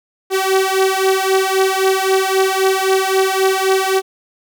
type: beating tone pair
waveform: sawtooth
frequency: 380.3 / 384.1 Hz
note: F#4 / G4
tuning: +48 / -35 cents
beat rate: 3.8 Hz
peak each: -12 dBFS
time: 0.3-4.02 s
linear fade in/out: 50 ms
effects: none